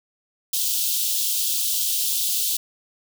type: high-pass noise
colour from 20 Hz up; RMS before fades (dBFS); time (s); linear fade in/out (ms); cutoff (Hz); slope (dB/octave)
white; -23; 0.53-2.57; 5; 3000; 48
effects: none